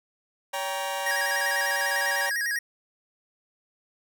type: chord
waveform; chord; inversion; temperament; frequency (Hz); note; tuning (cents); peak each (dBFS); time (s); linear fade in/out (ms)
sawtooth; G diminished; second; just; 564.5 / 784 / 940.8; Db5 / G5 / Bb5; +31 / 0 / +16; -29; 0.53-2.3; 10
type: tone with vibrato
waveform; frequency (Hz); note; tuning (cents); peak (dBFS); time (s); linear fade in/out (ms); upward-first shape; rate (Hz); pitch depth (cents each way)
square; 1760; A6; 0; -26; 1.06-2.59; 5; square; 10; 110
effects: none